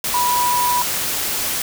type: tone in noise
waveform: sine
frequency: 979 Hz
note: B5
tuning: 15 cents flat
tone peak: -16 dBFS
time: 0.14-0.82 s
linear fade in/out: 2 ms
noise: white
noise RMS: -22 dBFS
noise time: 0.04-1.62 s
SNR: +3 dB
effects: none